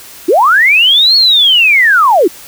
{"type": "linear two-way sweep", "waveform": "sine", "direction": "up then down", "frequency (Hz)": [293.7, 4387, 293.7], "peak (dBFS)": -4, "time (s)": [0.28, 2.28], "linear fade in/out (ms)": 10, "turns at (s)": 1.16, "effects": ["white hiss -33 dBFS RMS until 2.47 s"]}